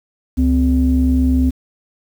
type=tone pair together; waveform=sine; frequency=69.3 / 256.6 Hz; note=C#2 / C4; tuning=0 / -34 cents; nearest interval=octave + major seventh; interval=2266 cents; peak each=-13 dBFS; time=0.37-1.51 s; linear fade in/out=20 ms; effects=tanh soft clip ceiling -5 dBFS + 7-bit